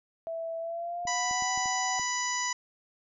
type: tone with pitch glide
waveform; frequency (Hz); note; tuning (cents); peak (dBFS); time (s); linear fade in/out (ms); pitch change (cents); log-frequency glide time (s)
sine; 659.3 to 753; E5 to F#5; 0 to +30; -32; 0.27-1.99; 0; +230; 0.59-1.5
type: clicks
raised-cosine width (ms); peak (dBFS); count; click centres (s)
3; -34; 6; 1.053 / 1.311 / 1.423 / 1.576 / 1.658 / 1.997
type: harmonic tone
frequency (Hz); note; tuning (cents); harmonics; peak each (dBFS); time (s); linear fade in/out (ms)
988; B5; 0; 1 / 2 / 3 / 4 / 5 / 6 / 7; -33 / -34 / -42 / -44 / -40 / -35 / -36; 1.07-2.53; 5
effects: none